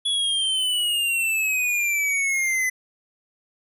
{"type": "exponential sweep", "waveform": "square", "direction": "down", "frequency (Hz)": [3400, 2013], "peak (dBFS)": -21, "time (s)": [0.05, 2.7], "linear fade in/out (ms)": 10, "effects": ["resampled to 32000 Hz"]}